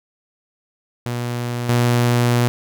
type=tone pair in turn; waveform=sawtooth; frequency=120.7 / 120.7 Hz; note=B2 / B2; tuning=-39 / -39 cents; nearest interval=unison; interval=0 cents; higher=neither; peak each=-18 / -10 dBFS; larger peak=second; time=1.06-1.69 / 1.69-2.48 s; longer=second; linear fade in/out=0 ms; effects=none